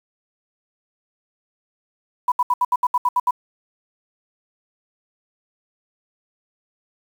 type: tone bursts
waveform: sine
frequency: 987.8 Hz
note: B5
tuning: in tune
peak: -14 dBFS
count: 10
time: 2.28-3.309 s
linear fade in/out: 5 ms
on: 39 ms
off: 71 ms
effects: 7-bit